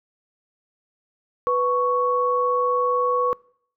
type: tone pair together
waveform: sine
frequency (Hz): 494.9 / 1111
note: B4 / C#6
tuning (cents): +4 / +4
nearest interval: octave + major second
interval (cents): 1400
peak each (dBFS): -21 / -20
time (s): 1.47-3.33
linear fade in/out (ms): 0
effects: noise-tail reverb RT60 0.6 s tail -25 dB re dry